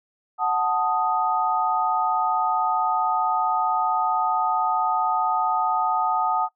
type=chord; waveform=sine; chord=D# diminished; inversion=first; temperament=equal; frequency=740 / 880 / 1244.5 Hz; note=F#5 / A5 / D#6; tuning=0 / 0 / 0 cents; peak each=-24 dBFS; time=0.38-6.49 s; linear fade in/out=50 ms; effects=noise-tail reverb RT60 0.1 s tail -19 dB re dry